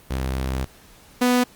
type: tone pair in turn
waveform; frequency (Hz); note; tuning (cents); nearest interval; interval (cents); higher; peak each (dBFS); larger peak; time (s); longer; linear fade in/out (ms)
sawtooth; 65.4 / 247.7; C2 / B3; 0 / +5; octave + major seventh; 2305; second; -19 / -12; second; 0.1-0.65 / 1.21-1.44; first; 10
effects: pink hiss -50 dBFS RMS until 1.55 s + Opus 32 kbps